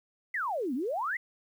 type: exponential two-way sweep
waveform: sine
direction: down then up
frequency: 2093 to 233.1 to 2093 Hz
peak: -29 dBFS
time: 0.34-1.17 s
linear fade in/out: 5 ms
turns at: 0.74 s
effects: 10-bit